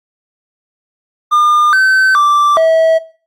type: tone with pitch steps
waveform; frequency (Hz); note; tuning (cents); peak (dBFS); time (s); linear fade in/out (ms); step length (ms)
triangle; 1207 / 1535 / 1172 / 648; D6 / G6 / D6 / E5; +47 / -37 / -4 / -30; -5; 1.31-2.99; 20; 420
effects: noise-tail reverb RT60 0.4 s tail -19 dB re dry + AAC 64 kbps